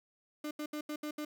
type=tone bursts at uneven times; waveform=35% pulse; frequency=300.2 Hz; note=D4; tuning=38 cents sharp; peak=-35 dBFS; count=6; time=0.44-0.51 / 0.59-0.66 / 0.73-0.81 / 0.89-0.96 / 1.03-1.11 / 1.18-1.25 s; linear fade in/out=5 ms; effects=none